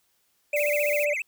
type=tone with vibrato; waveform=triangle; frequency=2325 Hz; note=D7; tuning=18 cents flat; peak=-25 dBFS; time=0.53-1.22 s; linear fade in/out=2 ms; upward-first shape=sine; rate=15 Hz; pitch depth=230 cents each way
type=tone; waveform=sine; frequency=587.3 Hz; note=D5; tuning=in tune; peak=-23 dBFS; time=0.53-1.14 s; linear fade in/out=10 ms
type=noise; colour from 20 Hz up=violet; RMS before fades=-35 dBFS; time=0.56-1.05 s; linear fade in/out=5 ms
effects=white hiss -69 dBFS RMS until 1.27 s